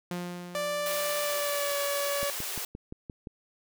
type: tone with exponential decay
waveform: sawtooth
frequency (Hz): 176.7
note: F3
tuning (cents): +21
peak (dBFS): -27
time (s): 0.11-1.77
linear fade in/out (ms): 2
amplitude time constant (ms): 360
type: tone with pitch glide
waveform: sawtooth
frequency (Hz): 587.3 to 568.6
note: D5 to C#5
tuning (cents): 0 to +44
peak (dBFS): -25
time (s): 0.55-2.3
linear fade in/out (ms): 0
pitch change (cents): -56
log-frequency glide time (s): 1.22-1.78
type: high-pass noise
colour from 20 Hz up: white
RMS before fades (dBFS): -35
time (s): 0.86-2.65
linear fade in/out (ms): 2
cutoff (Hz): 340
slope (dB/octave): 96
type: click train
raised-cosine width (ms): 3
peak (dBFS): -26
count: 7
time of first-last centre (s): 2.23-3.272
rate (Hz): 5.76
effects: none